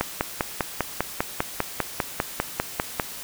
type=click train; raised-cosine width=0.5 ms; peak=-6 dBFS; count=16; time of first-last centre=0.01-2.998 s; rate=5.02 Hz; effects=white hiss -37 dBFS RMS until 3.23 s